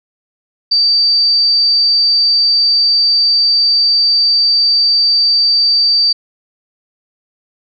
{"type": "tone", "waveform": "sine", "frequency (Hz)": 4639, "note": "D8", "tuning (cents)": -22, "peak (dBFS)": -8, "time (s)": [0.71, 6.13], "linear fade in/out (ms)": 10, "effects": []}